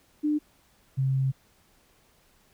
sine tone pair in turn, 299.7 / 133.5 Hz, D4 / C3, +35 / +35 cents, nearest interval octave + major second, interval 1400 cents, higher first, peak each -22 dBFS, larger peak neither, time 0.23-0.39 / 0.97-1.32 s, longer second, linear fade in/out 20 ms, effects pink hiss -63 dBFS RMS until 2.53 s

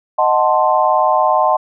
sine chord, D# diminished seventh, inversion none, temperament equal, 622.3 / 740 / 880 / 1046.5 Hz, D#5 / F#5 / A5 / C6, 0 / 0 / 0 / 0 cents, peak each -16 dBFS, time 0.18-1.57 s, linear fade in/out 10 ms, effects none

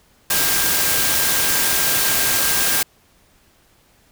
sine tone in noise, 1600 Hz, G6, 35 cents sharp, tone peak -28 dBFS, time 0.3-2.83 s, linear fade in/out 5 ms, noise white, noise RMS -18 dBFS, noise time 0.3-2.83 s, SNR -13 dB, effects pink hiss -56 dBFS RMS until 4.11 s

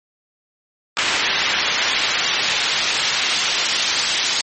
pink noise with band-pass filter sweep, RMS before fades -20 dBFS, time 0.97-4.41 s, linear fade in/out 0 ms, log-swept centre 2600 to 4500 Hz, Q 0.81, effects MP3 32 kbps

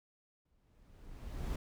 brown noise with exponential growth, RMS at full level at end -35 dBFS, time 0.45-1.56 s, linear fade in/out 5 ms, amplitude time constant 240 ms, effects none

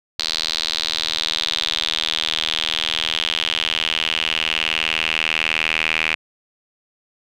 sawtooth tone with band-pass filter sweep, 79.9 Hz, D#2, 47 cents sharp, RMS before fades -22 dBFS, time 0.19-6.15 s, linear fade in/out 5 ms, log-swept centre 4200 to 2500 Hz, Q 5, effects none

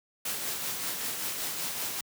white noise with tremolo, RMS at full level -32 dBFS, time 0.25-2.01 s, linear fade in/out 5 ms, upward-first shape triangle, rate 5.2 Hz, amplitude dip 40%, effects high-pass 100 Hz 12 dB/octave

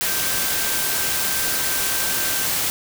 sine tone in noise, 1562 Hz, G6, 7 cents flat, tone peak -32 dBFS, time 0.06-2.46 s, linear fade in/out 0 ms, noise white, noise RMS -22 dBFS, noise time 0.01-2.7 s, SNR -13 dB, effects none

